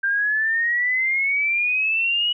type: exponential sweep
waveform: sine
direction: up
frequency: 1581 to 2934 Hz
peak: -18 dBFS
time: 0.03-2.33 s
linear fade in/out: 10 ms
effects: none